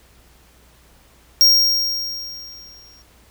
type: tone with exponential decay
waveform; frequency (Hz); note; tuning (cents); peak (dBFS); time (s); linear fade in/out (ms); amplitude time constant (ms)
square; 5580; F8; -2; -8; 1.41-3.02; 0; 350
effects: added 60 Hz sine -53 dBFS peak until 3.3 s + pink hiss -53 dBFS RMS until 3.3 s